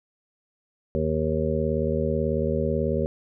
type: harmonic tone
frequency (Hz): 78.2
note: D#2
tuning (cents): +9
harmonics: 1 / 2 / 3 / 5 / 6 / 7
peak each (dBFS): -29 / -29 / -29 / -29 / -29 / -29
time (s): 0.95-3.06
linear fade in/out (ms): 0
effects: none

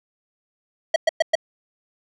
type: tone bursts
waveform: square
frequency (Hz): 645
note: E5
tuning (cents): -38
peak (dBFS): -14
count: 4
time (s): 0.94-1.354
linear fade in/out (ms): 5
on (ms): 21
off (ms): 110
effects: low-pass 5000 Hz 12 dB/octave

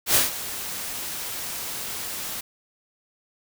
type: noise with ADSR envelope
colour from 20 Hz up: white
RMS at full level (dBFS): -17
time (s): 0.06-2.41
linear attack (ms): 90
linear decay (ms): 150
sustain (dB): -15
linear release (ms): 8
effects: none

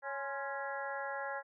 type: harmonic tone with a mistuned harmonic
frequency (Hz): 277.2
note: C#4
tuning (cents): 0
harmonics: 2 / 3 / 4 / 5 / 6 / 7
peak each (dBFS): -42 / -42 / -47 / -45 / -43 / -49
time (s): 0.02-1.43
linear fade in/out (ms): 50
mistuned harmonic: 4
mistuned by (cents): -88
effects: none

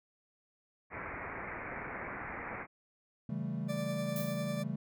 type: low-pass noise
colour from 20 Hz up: white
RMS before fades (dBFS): -42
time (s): 0.9-2.67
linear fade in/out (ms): 50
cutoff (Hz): 2300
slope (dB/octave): 96
type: chord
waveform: triangle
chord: A dominant seventh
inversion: first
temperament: equal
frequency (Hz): 138.59 / 164.81 / 196 / 220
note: C#3 / E3 / G3 / A3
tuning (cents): 0 / 0 / 0 / 0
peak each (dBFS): -38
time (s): 3.29-4.76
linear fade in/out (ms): 5
type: tone with tremolo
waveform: 40% pulse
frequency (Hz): 587.3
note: D5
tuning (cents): 0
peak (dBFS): -36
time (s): 3.68-4.64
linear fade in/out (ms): 20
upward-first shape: sine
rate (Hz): 10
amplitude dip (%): 30
type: noise with exponential decay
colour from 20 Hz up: violet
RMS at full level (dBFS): -40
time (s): 4.16-4.62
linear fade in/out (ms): 1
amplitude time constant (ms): 100
effects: none

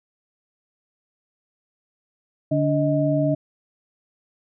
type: tone cluster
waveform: sine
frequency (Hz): 145.9 / 289.3 / 627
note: D3 / D4 / D#5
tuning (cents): -11 / -26 / +13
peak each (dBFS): -22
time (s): 2.51-3.35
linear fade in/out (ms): 10
effects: none

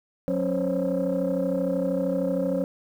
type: tone cluster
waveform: sine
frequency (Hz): 182.9 / 273.7 / 520 / 553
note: F#3 / C#4 / C5 / C#5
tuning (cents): -20 / -22 / -11 / -4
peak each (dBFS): -27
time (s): 0.28-2.64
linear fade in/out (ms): 0
effects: tanh soft clip ceiling -17 dBFS + 9-bit

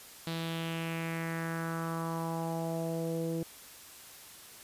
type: tone with low-pass filter sweep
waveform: sawtooth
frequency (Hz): 164.81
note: E3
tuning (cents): 0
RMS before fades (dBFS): -35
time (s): 0.27-3.43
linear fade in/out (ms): 2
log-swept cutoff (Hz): 4100 to 420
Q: 3.2
effects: white hiss -51 dBFS RMS until 4.63 s + resampled to 32000 Hz

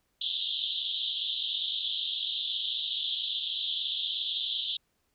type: band-pass noise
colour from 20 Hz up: white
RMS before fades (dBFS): -33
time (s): 0.21-4.77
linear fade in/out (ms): 5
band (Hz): 3100 to 3800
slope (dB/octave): 96
effects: pink hiss -75 dBFS RMS until 5.14 s

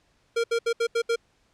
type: tone bursts at uneven times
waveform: square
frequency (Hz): 464.4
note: A#4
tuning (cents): -7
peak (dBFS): -22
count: 6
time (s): 0.36-0.44 / 0.51-0.59 / 0.66-0.73 / 0.8-0.87 / 0.95-1.02 / 1.09-1.16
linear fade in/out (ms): 10
effects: pink hiss -66 dBFS RMS until 1.53 s + low-pass 7000 Hz 12 dB/octave

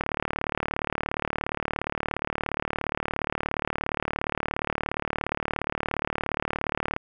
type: click train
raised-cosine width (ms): 0.5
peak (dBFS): -11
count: 259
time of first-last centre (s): 0.01-6.964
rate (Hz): 37.1
effects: none

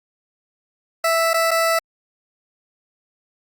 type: tone with dropouts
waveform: 20% pulse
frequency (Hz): 659.3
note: E5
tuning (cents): 0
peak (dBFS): -11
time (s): 1.04-1.79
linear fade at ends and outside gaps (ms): 5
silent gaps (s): 1.334-1.341 / 1.509-1.513
effects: Opus 48 kbps

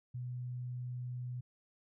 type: tone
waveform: sine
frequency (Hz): 124.1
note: B2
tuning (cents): +9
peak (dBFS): -38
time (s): 0.14-1.41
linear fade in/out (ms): 10
effects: none

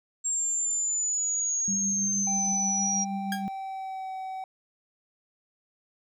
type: linear sweep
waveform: sine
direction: down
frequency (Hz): 7480 to 5700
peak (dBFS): -25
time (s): 0.24-3.05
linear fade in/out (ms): 20
type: tone with tremolo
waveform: sine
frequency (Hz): 196.6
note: G3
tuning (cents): +5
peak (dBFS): -29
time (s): 1.68-3.48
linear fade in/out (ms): 0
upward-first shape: sine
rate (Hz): 6.3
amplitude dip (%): 35
type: tone with pitch glide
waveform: triangle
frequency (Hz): 786 to 759.2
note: G5 to F#5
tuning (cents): +4 to +44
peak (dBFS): -31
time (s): 2.27-4.44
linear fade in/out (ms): 2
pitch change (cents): -60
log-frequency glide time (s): 3.07-4.12
type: tone with exponential decay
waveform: sawtooth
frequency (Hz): 1626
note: G#6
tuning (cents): -37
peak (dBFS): -23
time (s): 3.32-3.46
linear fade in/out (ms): 2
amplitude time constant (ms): 29
effects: none

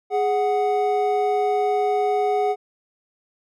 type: tone pair together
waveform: triangle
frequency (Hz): 415.3 / 740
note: G#4 / F#5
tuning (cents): 0 / 0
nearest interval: minor seventh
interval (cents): 1000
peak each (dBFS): -19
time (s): 0.1-2.56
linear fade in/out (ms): 50
effects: none

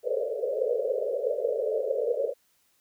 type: band-pass noise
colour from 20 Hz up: pink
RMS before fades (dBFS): -28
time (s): 0.03-2.34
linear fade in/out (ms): 50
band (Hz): 430 to 600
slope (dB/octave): 96
effects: white hiss -68 dBFS RMS until 2.8 s

